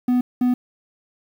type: tone bursts at uneven times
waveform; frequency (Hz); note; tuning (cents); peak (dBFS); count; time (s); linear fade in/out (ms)
triangle; 248.2; B3; +9; -13; 2; 0.08-0.21 / 0.41-0.54; 5
effects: 8-bit